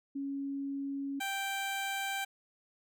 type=tone pair in turn; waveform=sine / 15% pulse; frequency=277.2 / 784 Hz; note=C#4 / G5; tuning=0 / 0 cents; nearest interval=octave + tritone; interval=1800 cents; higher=second; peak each=-34 / -27 dBFS; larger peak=second; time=0.15-1.2 / 1.2-2.25 s; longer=neither; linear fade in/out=10 ms; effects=none